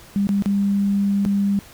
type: tone with dropouts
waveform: sine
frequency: 200 Hz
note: G3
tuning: 35 cents sharp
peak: -16 dBFS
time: 0.16-1.59 s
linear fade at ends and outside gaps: 0 ms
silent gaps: 0.27-0.291 / 0.423-0.459 / 1.251-1.26 s
effects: pink hiss -45 dBFS RMS until 1.73 s